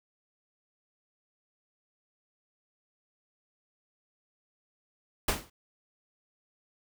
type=noise with exponential decay; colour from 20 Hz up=pink; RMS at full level=-23 dBFS; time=5.28-5.5 s; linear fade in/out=5 ms; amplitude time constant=47 ms; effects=none